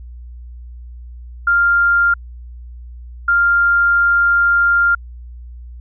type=tone pair in turn; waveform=sine; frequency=1396.9 / 1396.9 Hz; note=F6 / F6; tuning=0 / 0 cents; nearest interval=unison; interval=0 cents; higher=neither; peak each=-10 dBFS; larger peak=neither; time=1.47-2.14 / 3.28-4.95 s; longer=second; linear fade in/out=5 ms; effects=added 60 Hz sine -31 dBFS peak until 5.8 s